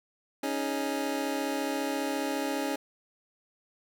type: chord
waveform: 25% pulse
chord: C# suspended second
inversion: none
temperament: just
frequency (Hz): 277.2 / 311.8 / 415.8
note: C#4 / D#4 / G#4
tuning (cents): 0 / +4 / +2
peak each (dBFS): -28 / -31 / -33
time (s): 0.43-2.76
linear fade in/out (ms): 5
effects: none